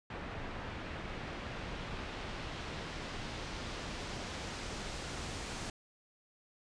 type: noise with low-pass filter sweep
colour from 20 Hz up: pink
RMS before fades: -42 dBFS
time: 0.1-5.7 s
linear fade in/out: 2 ms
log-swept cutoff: 2200 to 7700 Hz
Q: 0.86
effects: resampled to 22050 Hz